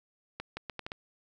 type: accelerating click train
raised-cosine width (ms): 0.3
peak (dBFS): -21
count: 6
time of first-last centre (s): 0.4-0.919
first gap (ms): 170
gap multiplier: 0.75
effects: none